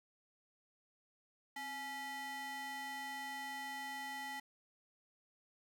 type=ring-modulated tone; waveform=square; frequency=554.4 Hz; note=C#5; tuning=in tune; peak=-40 dBFS; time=1.56-4.4 s; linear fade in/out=5 ms; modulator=1400 Hz; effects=none